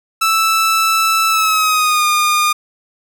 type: tone with pitch glide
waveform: sawtooth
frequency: 1318.5 to 1216.1 Hz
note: E6 to D#6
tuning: 0 to -40 cents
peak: -8 dBFS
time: 0.21-2.53 s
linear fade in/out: 10 ms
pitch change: -140 cents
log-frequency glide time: 1.29-2.06 s
effects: none